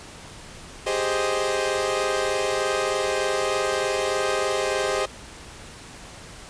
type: chord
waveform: sawtooth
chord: Ab major seventh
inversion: third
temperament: equal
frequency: 392 / 415.3 / 523.3 / 622.3 Hz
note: G4 / Ab4 / C5 / Eb5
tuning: 0 / 0 / 0 / 0 cents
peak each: -24 / -25 / -23 / -24 dBFS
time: 0.86-5.06 s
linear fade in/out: 10 ms
effects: pink hiss -42 dBFS RMS until 6.49 s + resampled to 22050 Hz